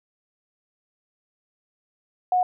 sine tone, 729 Hz, F#5, 26 cents flat, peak -17 dBFS, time 2.32-2.43 s, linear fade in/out 2 ms, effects none

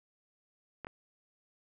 clicks, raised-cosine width 0.5 ms, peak -26 dBFS, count 2, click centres 0.847 / 0.869 s, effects none

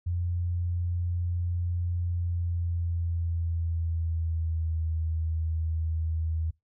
sine tone with pitch glide, 87.31 to 80.53 Hz, F2 to E2, 0 to -40 cents, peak -26 dBFS, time 0.06-6.51 s, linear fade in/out 10 ms, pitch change -140 cents, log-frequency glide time 2.03-4.8 s, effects noise-tail reverb RT60 0.2 s tail -24 dB re dry

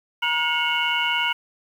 sine tone cluster, 950 / 1436 / 2193 / 2787 / 2944 Hz, A#5 / F6 / C#7 / F7 / F#7, +33 / +48 / -19 / -4 / -9 cents, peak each -26 dBFS, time 0.22-1.33 s, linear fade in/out 10 ms, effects tanh soft clip ceiling -9 dBFS + 8-bit

